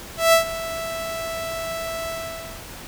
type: tone with ADSR envelope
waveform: sawtooth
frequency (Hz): 659.3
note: E5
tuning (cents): 0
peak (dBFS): -7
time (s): 0.17-2.66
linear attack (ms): 160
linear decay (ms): 110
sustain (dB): -16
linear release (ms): 580
effects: pink hiss -38 dBFS RMS until 2.87 s